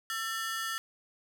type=ring-modulated tone; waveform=sawtooth; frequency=1568 Hz; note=G6; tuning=in tune; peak=-26 dBFS; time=0.1-0.78 s; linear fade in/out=0 ms; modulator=226 Hz; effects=none